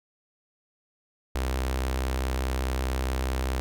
sawtooth tone with notch filter, 64.8 Hz, C2, 16 cents flat, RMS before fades -28 dBFS, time 1.35-3.6 s, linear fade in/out 0 ms, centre 160 Hz, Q 0.89, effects none

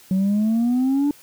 sine exponential sweep, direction up, 185.3 to 293.7 Hz, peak -14 dBFS, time 0.11-1.11 s, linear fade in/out 2 ms, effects tanh soft clip ceiling -15 dBFS + white hiss -49 dBFS RMS until 1.22 s

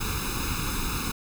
pink noise with comb filter, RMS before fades -29 dBFS, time 0-1.12 s, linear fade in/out 10 ms, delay 0.78 ms, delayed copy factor +0.95, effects none

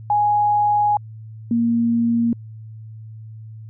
sine tone pair in turn, 831 / 233.2 Hz, G#5 / A#3, +1 / +1 cents, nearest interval octave + minor seventh, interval 2200 cents, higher first, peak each -14 / -15 dBFS, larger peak first, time 0.1-0.97 / 1.51-2.33 s, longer first, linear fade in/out 2 ms, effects added 110 Hz sine -34 dBFS peak until 3.69 s

